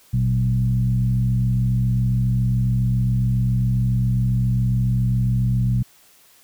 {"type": "tone with frequency modulation", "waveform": "sine", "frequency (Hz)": 121.1, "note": "B2", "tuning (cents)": -34, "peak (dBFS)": -16, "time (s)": [0.13, 5.83], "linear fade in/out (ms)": 10, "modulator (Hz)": 67.3, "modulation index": 0.72, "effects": ["white hiss -53 dBFS RMS until 6.43 s"]}